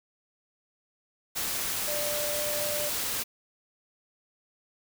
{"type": "tone in noise", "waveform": "sine", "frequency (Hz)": 592, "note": "D5", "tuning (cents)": 14, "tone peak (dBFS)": -32, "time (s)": [1.87, 2.9], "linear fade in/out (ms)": 20, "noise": "white", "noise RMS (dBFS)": -31, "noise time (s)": [1.35, 3.24], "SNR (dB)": -4, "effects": []}